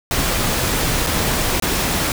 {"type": "noise with dropouts", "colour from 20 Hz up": "pink", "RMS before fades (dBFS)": -19, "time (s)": [0.11, 2.12], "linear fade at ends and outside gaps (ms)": 1, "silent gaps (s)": [[1.065, 1.069], [1.599, 1.623]], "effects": []}